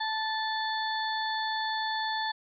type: harmonic tone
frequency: 877 Hz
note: A5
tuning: 6 cents flat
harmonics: 1 / 2 / 4 / 5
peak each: -31 / -34 / -37 / -38 dBFS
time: 0-2.32 s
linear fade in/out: 10 ms
effects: none